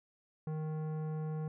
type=tone with tanh clipping; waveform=triangle; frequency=155.56 Hz; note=D#3; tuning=in tune; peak=-37 dBFS; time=0.47-1.48 s; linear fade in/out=2 ms; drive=18 dB; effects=none